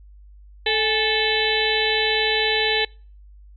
harmonic tone with a mistuned harmonic, 437.9 Hz, A4, 8 cents flat, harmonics 1 / 2 / 4 / 5 / 6 / 7 / 8 / 9, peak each -24 / -28 / -25 / -28 / -28 / -27 / -28 / -25 dBFS, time 0.66-2.85 s, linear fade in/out 5 ms, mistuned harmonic 2, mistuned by -78 cents, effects noise-tail reverb RT60 0.4 s tail -26 dB re dry + added 50 Hz sine -43 dBFS peak until 3.56 s

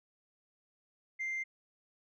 sine tone, 2093 Hz, C7, in tune, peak -32 dBFS, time 1.19-1.44 s, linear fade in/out 20 ms, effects tanh soft clip ceiling -32 dBFS

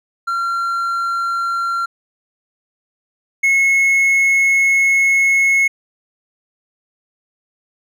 triangle tone pair in turn, 1373 / 2180 Hz, F6 / C#7, -30 / -29 cents, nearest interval minor sixth, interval 801 cents, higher second, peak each -15 / -9 dBFS, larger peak second, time 0.27-1.86 / 3.43-5.68 s, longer second, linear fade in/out 10 ms, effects none

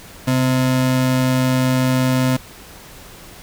square ring-modulated tone, 193.7 Hz, G3, 20 cents flat, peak -12 dBFS, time 0.27-2.37 s, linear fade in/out 10 ms, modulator 62.7 Hz, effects pink hiss -40 dBFS RMS until 3.42 s

